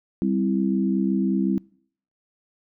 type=chord; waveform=sine; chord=C major; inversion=second; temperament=equal; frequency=196 / 261.6 / 329.6 Hz; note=G3 / C4 / E4; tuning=0 / 0 / 0 cents; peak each=-22 / -25 / -26 dBFS; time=0.22-1.58 s; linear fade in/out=0 ms; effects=noise-tail reverb RT60 0.6 s tail -25 dB re dry